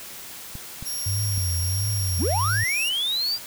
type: clicks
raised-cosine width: 5 ms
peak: -23 dBFS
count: 3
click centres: 0.554 / 0.826 / 1.378 s
type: tone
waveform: 15% pulse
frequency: 5588 Hz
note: F8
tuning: in tune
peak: -22 dBFS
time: 0.85-2.9 s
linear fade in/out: 20 ms
type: tone with vibrato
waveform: sine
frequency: 96 Hz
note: G2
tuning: 36 cents flat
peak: -23 dBFS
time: 1.06-2.64 s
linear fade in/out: 5 ms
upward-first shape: triangle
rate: 1.5 Hz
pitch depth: 190 cents each way
type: linear sweep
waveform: triangle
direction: up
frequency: 87.31 to 4864 Hz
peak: -21 dBFS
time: 2.17-3.39 s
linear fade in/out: 50 ms
effects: white hiss -39 dBFS RMS until 3.46 s